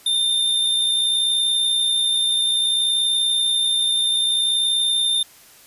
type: tone with amplitude modulation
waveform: square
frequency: 3606 Hz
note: A7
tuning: 42 cents sharp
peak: -16 dBFS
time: 0.06-5.23 s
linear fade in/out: 5 ms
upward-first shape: sine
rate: 60.6 Hz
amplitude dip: 35%
effects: white hiss -48 dBFS RMS until 5.66 s + resampled to 32000 Hz